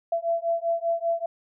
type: beating tone pair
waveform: sine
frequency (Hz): 670 / 675.1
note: E5 / E5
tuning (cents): +28 / +41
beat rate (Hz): 5.1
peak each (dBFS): -26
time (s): 0.12-1.26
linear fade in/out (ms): 5
effects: none